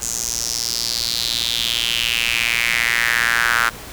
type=tone with high-pass filter sweep; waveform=sawtooth; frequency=117.3 Hz; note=A#2; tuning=11 cents sharp; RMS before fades=-20 dBFS; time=0.01-3.7 s; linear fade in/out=20 ms; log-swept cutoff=6900 to 1400 Hz; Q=4.3; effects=pink hiss -35 dBFS RMS until 3.92 s